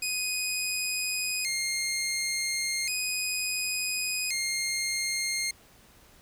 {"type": "tone with vibrato", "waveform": "15% pulse", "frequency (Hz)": 2304, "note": "D7", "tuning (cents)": -34, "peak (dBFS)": -21, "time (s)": [0.02, 5.51], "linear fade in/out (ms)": 5, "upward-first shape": "square", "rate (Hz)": 0.35, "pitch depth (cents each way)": 140, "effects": ["pink hiss -57 dBFS RMS until 6.21 s"]}